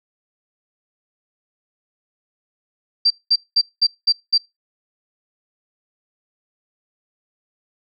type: tone bursts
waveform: sine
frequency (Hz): 4699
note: D8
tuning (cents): 0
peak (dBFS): -11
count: 6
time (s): 3.05-4.38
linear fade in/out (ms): 10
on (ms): 55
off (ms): 200
effects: noise-tail reverb RT60 0.2 s tail -22 dB re dry